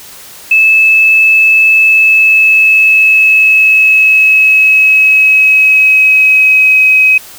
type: tone with pitch glide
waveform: sine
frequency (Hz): 2611 to 2537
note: E7 to D#7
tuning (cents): -17 to +33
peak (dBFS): -3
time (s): 0.51-7.18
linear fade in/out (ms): 5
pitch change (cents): -50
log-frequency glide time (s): 1.79-6.85
effects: white hiss -32 dBFS RMS until 7.38 s